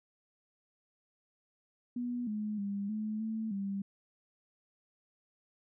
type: tone with pitch steps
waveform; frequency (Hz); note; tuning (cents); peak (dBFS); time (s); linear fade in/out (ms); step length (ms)
sine; 243.5 / 211.7 / 200.5 / 214.9 / 220.9 / 197.5; B3 / G#3 / G3 / A3 / A3 / G3; -24 / +33 / +39 / -41 / +7 / +13; -33; 1.96-3.82; 5; 310
effects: none